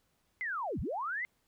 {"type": "linear two-way sweep", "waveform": "sine", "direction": "down then up", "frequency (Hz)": [2105, 40.22, 2105], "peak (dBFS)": -33, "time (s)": [0.41, 1.25], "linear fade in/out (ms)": 0, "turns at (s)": 0.8, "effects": ["pink hiss -75 dBFS RMS until 1.47 s"]}